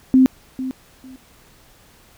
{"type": "tone with echo", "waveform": "sine", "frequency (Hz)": 260, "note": "C4", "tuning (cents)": -11, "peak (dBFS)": -8, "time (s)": [0.14, 0.26], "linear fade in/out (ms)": 0, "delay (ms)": 450, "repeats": 2, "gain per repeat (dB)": -14, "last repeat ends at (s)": 1.16, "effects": ["pink hiss -51 dBFS RMS until 2.17 s"]}